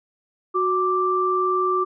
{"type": "tone pair together", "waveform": "sine", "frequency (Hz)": [368.8, 1174.7], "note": ["F#4", "D6"], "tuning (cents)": [-6, 0], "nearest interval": "octave + minor sixth", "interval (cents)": 2006, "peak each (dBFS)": [-22, -20], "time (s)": [0.54, 1.85], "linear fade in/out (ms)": 20, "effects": []}